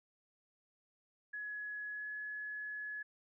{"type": "tone with pitch glide", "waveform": "sine", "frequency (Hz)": [1687, 1697.8], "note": ["G#6", "G#6"], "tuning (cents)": [27, 38], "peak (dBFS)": -40, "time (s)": [1.33, 3.03], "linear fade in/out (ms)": 10, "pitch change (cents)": 11, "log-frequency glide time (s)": [1.92, 2.06], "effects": []}